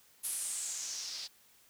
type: noise with low-pass filter sweep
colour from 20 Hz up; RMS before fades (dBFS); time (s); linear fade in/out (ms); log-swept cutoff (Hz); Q
blue; -39; 0.23-1.28; 20; 11000 to 4500; 4.2
effects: white hiss -64 dBFS RMS until 1.69 s